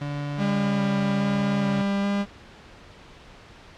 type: tone with pitch glide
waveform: 35% pulse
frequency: 144.5 to 141.2 Hz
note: D3 to C#3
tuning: -28 to +32 cents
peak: -26 dBFS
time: 0.01-1.82 s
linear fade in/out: 5 ms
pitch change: -40 cents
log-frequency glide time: 0.54-0.71 s
type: tone with vibrato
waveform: 45% pulse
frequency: 200 Hz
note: G3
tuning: 35 cents sharp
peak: -22 dBFS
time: 0.37-2.26 s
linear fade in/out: 50 ms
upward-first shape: square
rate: 1.2 Hz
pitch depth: 8 cents each way
effects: pink hiss -47 dBFS RMS until 3.77 s + low-pass 4000 Hz 12 dB/octave